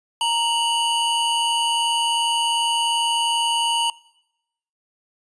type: tone pair together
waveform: square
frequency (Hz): 930.1 / 2953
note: A#5 / F#7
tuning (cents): -4 / -4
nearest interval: octave + minor sixth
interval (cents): 2000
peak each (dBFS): -22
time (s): 0.21-3.9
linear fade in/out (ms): 2
effects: noise-tail reverb RT60 0.9 s tail -23 dB re dry + resampled to 22050 Hz